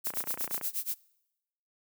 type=noise with tremolo; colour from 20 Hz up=violet; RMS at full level=-31 dBFS; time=0.04-0.95 s; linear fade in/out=20 ms; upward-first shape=sine; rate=8.4 Hz; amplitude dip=95%
type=click train; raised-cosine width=0.5 ms; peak=-24 dBFS; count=17; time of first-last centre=0.07-0.612 s; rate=29.5 Hz
effects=noise-tail reverb RT60 0.9 s tail -24 dB re dry + high-pass 150 Hz 12 dB/octave